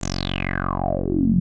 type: tone with low-pass filter sweep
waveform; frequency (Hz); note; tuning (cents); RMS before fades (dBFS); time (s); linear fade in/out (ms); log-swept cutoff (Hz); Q
10% pulse; 45.93; F#1; -12; -22; 0.01-1.4; 10; 7300 to 170; 9.2
effects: none